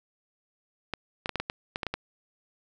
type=clicks; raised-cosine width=0.3 ms; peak=-14 dBFS; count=10; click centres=0.937 / 1.259 / 1.293 / 1.357 / 1.4 / 1.499 / 1.759 / 1.832 / 1.867 / 1.94 s; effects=none